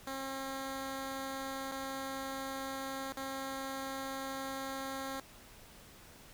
10% pulse tone with dropouts, 268.8 Hz, C4, 47 cents sharp, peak -30 dBFS, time 0.07-5.2 s, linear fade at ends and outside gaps 1 ms, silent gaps 1.715-1.721 / 3.123-3.171 s, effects pink hiss -56 dBFS RMS until 6.33 s

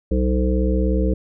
harmonic tone with a mistuned harmonic, 63 Hz, B1, 35 cents sharp, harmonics 1 / 3 / 5 / 7 / 8, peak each -18 / -23 / -25 / -26 / -27 dBFS, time 0.11-1.14 s, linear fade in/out 5 ms, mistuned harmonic 8, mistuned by +46 cents, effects none

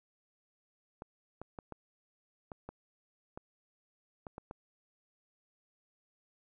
clicks, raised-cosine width 1 ms, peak -29 dBFS, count 10, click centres 1.021 / 1.416 / 1.588 / 1.723 / 2.518 / 2.69 / 3.375 / 4.268 / 4.381 / 4.511 s, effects none

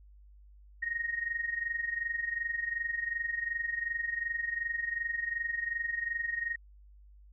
sine tone with amplitude modulation, 1867 Hz, A#6, 2 cents sharp, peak -28 dBFS, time 0.82-6.56 s, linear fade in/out 10 ms, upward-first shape sine, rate 22.7 Hz, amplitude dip 75%, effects added 50 Hz sine -53 dBFS peak until 7.32 s

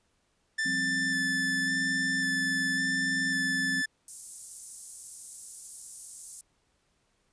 45% pulse tone with vibrato, 1760 Hz, A6, in tune, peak -27 dBFS, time 0.58-3.86 s, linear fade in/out 10 ms, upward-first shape square, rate 0.91 Hz, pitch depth 11 cents each way
sine chord, F suspended second, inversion none, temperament equal with one note detuned, 174.61 / 196 / 263 Hz, F3 / G3 / C4, 0 / 0 / +9 cents, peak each -39 / -41 / -35 dBFS, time 0.65-3.82 s, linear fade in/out 10 ms
white high-pass noise, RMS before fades -39 dBFS, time 4.08-6.41 s, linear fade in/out 2 ms, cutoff 7400 Hz, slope 24 dB/octave
effects pink hiss -72 dBFS RMS until 7.32 s + resampled to 22050 Hz

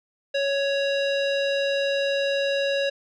square tone with low-pass filter, 556 Hz, C#5, 5 cents sharp, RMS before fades -24 dBFS, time 0.34-2.9 s, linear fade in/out 10 ms, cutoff 3800 Hz, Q 2.4, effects none

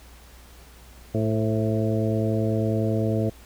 harmonic tone with a mistuned harmonic, 110 Hz, A2, in tune, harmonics 1 / 2 / 3 / 4 / 5 / 6, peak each -24 / -27 / -29 / -30 / -31 / -32 dBFS, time 1.14-3.3 s, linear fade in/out 10 ms, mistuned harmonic 5, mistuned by -38 cents, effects added 60 Hz sine -47 dBFS peak until 3.45 s + pink hiss -51 dBFS RMS until 3.45 s

